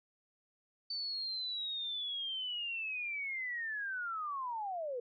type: linear sweep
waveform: sine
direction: down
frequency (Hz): 4558 to 466.2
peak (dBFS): -36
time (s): 0.9-5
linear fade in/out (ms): 5
effects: none